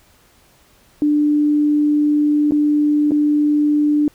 sine tone with dropouts, 296.5 Hz, D4, 17 cents sharp, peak -12 dBFS, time 1.02-4.08 s, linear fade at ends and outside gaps 1 ms, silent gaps 2.51-2.52 / 3.109-3.118 s, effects pink hiss -53 dBFS RMS until 4.14 s

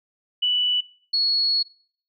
sine tone pair in turn, 2964 / 4353 Hz, F#7 / C#8, +2 / -32 cents, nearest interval perfect fifth, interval 666 cents, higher second, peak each -18 dBFS, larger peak neither, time 0.42-0.81 / 1.13-1.63 s, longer second, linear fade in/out 10 ms, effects noise-tail reverb RT60 0.5 s tail -21 dB re dry

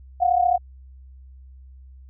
sine tone pair together, 705.7 / 740 Hz, F5 / F#5, +18 / 0 cents, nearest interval minor second, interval 82 cents, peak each -18 / -20 dBFS, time 0.2-0.58 s, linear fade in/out 20 ms, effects added 65 Hz sine -42 dBFS peak until 2.09 s

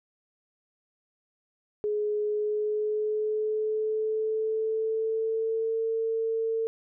sine tone with pitch glide, 419.9 to 450 Hz, G#4 to A4, +19 to +39 cents, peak -25 dBFS, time 1.84-6.67 s, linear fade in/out 0 ms, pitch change +120 cents, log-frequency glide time 2.22-5.79 s, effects none

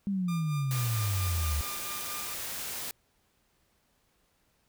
sine exponential sweep, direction down, 203.2 to 71.3 Hz, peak -27 dBFS, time 0.07-1.61 s, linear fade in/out 0 ms
sawtooth tone with tremolo, 1200 Hz, D6, 37 cents sharp, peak -35 dBFS, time 0.28-2.34 s, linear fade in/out 5 ms, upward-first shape sine, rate 4.4 Hz, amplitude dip 60%
white noise, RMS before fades -37 dBFS, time 0.71-2.91 s, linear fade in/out 0 ms
effects pink hiss -71 dBFS RMS until 4.68 s

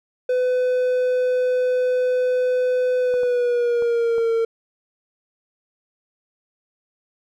triangle tone with pitch glide, 503 to 456 Hz, B4 to A#4, +32 to -38 cents, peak -15 dBFS, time 0.29-4.45 s, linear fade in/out 5 ms, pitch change -170 cents, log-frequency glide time 2.99-4.33 s
clicks, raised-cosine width 1 ms, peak -24 dBFS, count 4, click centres 3.14 / 3.233 / 3.823 / 4.182 s
effects none

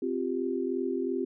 sine chord, C suspended fourth, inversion none, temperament equal, 261.6 / 349.2 / 392 Hz, C4 / F4 / G4, 0 / 0 / 0 cents, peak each -32 dBFS, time 0.02-1.25 s, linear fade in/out 5 ms, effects none

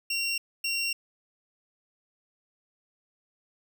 25% pulse tone pair in turn, 2748 / 2748 Hz, F7 / F7, -29 / -29 cents, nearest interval unison, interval 0 cents, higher neither, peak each -23 dBFS, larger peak neither, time 0.1-0.38 / 0.64-0.93 s, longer second, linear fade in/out 5 ms, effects none

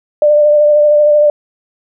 sine tone with vibrato, 595 Hz, D5, 22 cents sharp, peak -5 dBFS, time 0.22-1.3 s, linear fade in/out 2 ms, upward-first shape sine, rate 13 Hz, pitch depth 20 cents each way, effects none

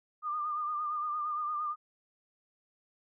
sine tone with vibrato, 1208 Hz, D6, 48 cents sharp, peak -31 dBFS, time 0.22-1.76 s, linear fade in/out 50 ms, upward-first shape triangle, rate 8.7 Hz, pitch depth 53 cents each way, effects none

